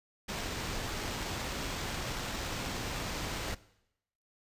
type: noise with sample-and-hold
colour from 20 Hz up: pink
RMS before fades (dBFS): -37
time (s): 0.28-3.55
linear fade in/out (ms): 10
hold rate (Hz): 11025
effects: noise-tail reverb RT60 0.8 s tail -19 dB re dry + resampled to 32000 Hz